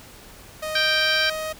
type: tone with pitch glide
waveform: sawtooth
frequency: 622.3 to 627.4 Hz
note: D#5 to D#5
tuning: 0 to +14 cents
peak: -23 dBFS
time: 0.62-1.53 s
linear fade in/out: 10 ms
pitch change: +14 cents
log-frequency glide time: 0.92-1.26 s
type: harmonic tone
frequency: 784 Hz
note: G5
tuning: in tune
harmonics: 2 / 3 / 4 / 5 / 6 / 7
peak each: -22 / -27 / -25 / -28 / -28 / -30 dBFS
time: 0.75-1.3 s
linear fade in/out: 5 ms
effects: pink hiss -45 dBFS RMS until 1.59 s